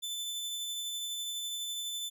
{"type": "tone with tremolo", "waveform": "sawtooth", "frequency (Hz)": 3520, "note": "A7", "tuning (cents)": 0, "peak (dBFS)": -31, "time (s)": [0.02, 2.1], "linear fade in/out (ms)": 20, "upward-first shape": "triangle", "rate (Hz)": 12, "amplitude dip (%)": 25, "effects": []}